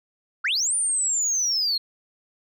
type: linear two-way sweep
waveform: sine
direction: up then down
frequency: 1244.5 to 9300 to 4181 Hz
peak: -19 dBFS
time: 0.44-1.78 s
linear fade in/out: 10 ms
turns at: 0.75 s
effects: tanh soft clip ceiling -18 dBFS